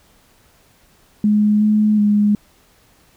sine tone with pitch steps, 209.9 / 212.5 / 207.4 Hz, G#3 / G#3 / G#3, +19 / +40 / -2 cents, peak -11 dBFS, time 1.24-2.35 s, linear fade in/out 2 ms, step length 370 ms, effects pink hiss -54 dBFS RMS until 3.16 s

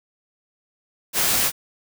white noise, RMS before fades -20 dBFS, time 1.13-1.52 s, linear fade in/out 50 ms, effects none

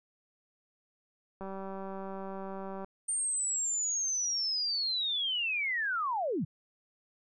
click train, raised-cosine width 1 ms, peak -28 dBFS, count 278, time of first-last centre 1.41-2.845 s, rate 193 Hz
sine linear sweep, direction down, 8870 to 117.4 Hz, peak -29 dBFS, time 3.08-6.45 s, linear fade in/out 10 ms
effects none

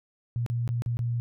sine tone with dropouts, 118.7 Hz, A#2, 32 cents sharp, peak -25 dBFS, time 0.36-1.2 s, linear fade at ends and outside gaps 0 ms, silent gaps 0.463-0.5 / 0.677-0.69 / 0.821-0.861 / 0.97-0.991 s, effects none

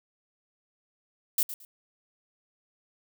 violet noise with echo, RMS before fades -24 dBFS, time 1.38-1.43 s, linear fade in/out 2 ms, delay 110 ms, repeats 2, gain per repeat -13 dB, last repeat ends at 1.65 s, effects none

